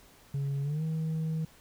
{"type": "tone with pitch glide", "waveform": "sine", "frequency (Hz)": [139.4, 159.21], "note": ["C#3", "D#3"], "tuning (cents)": [10, 40], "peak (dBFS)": -26, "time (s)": [0.34, 1.45], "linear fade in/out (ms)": 5, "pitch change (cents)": 230, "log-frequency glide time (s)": [0.62, 0.83], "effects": ["tanh soft clip ceiling -28 dBFS", "pink hiss -58 dBFS RMS until 1.6 s"]}